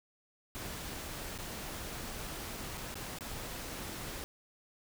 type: noise with dropouts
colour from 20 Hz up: pink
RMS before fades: -42 dBFS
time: 0.55-4.24 s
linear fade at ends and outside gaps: 0 ms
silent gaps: 1.378-1.387 / 2.774-2.778 / 2.942-2.955 / 3.186-3.208 s
effects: none